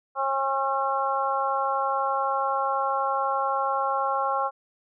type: harmonic tone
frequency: 271.2 Hz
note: C#4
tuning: 38 cents flat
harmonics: 2 / 3 / 4 / 5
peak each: -30 / -27 / -27 / -30 dBFS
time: 0.15-4.51 s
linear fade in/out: 50 ms
effects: none